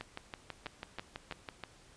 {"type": "two click trains", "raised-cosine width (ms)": 0.3, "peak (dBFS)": [-24, -24], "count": [4, 10], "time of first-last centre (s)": [[0.66, 1.637], [0.01, 1.488]], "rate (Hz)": [3.07, 6.09], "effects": ["pink hiss -60 dBFS RMS until 1.96 s", "resampled to 22050 Hz"]}